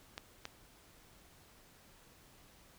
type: clicks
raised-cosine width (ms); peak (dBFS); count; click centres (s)
0.2; -24; 2; 0.179 / 0.454
effects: pink hiss -62 dBFS RMS until 2.78 s